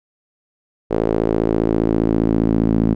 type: tone with band-pass filter sweep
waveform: sawtooth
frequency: 55 Hz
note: A1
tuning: in tune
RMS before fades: -17 dBFS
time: 0.9-2.95 s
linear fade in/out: 20 ms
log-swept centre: 440 to 240 Hz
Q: 2.2
effects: none